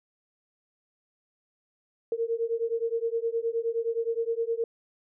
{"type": "beating tone pair", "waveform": "sine", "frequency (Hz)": [455.5, 465.1], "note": ["A#4", "A#4"], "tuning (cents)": [-40, -4], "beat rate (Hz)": 9.6, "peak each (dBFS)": -29, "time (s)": [2.12, 4.64], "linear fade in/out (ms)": 2, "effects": []}